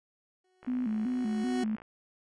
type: tone with exponential growth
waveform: 30% pulse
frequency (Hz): 370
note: F#4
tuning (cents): 0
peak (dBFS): -29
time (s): 0.44-1.64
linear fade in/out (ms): 5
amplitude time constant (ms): 260
type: click train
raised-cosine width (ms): 0.5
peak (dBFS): -34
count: 69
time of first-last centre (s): 0.63-1.819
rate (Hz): 57.2
type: tone with vibrato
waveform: sine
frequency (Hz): 233.1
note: A#3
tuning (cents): 0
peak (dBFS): -28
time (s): 0.67-1.76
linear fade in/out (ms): 10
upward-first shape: square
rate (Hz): 2.6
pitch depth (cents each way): 130
effects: resampled to 22050 Hz